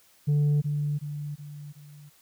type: tone with echo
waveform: sine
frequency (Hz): 146.83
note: D3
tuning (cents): 0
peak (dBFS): -17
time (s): 0.27-0.62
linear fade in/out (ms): 20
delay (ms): 370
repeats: 4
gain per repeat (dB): -7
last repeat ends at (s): 2.1
effects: tanh soft clip ceiling -19 dBFS + white hiss -60 dBFS RMS until 2.21 s